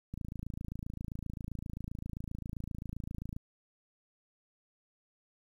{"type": "click train", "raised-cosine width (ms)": 5, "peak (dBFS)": -27, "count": 90, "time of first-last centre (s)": [0.14, 3.365], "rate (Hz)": 27.6, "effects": ["10-bit"]}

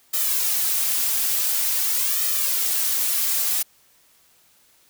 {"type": "noise with flanger", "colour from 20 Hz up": "blue", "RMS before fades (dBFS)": -22, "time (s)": [0.13, 3.63], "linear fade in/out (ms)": 10, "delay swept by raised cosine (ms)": [1.6, 4.4], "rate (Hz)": 0.47, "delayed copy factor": 0.8, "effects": ["white hiss -58 dBFS RMS until 4.89 s"]}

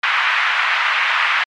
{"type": "band-pass noise", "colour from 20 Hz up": "white", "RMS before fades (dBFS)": -17, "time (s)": [0.03, 1.44], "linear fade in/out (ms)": 5, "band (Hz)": [1000, 2500], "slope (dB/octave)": 24, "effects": ["MP3 64 kbps"]}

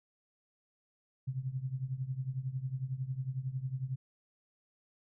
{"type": "tone with tremolo", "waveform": "sine", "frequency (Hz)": 130.81, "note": "C3", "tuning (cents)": 0, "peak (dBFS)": -30, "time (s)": [1.27, 3.96], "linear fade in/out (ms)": 10, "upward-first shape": "triangle", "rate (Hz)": 11, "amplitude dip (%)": 90, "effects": []}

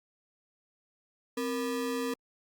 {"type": "ring-modulated tone", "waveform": "square", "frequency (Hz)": 365, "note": "F#4", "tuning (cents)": -24, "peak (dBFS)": -28, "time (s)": [1.37, 2.14], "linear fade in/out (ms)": 5, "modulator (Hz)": 103, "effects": ["Opus 48 kbps"]}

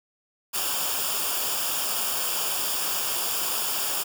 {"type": "noise with comb filter", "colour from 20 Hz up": "white", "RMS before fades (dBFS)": -27, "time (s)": [0.53, 4.04], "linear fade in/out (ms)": 20, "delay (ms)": 0.49, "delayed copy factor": -0.7, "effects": []}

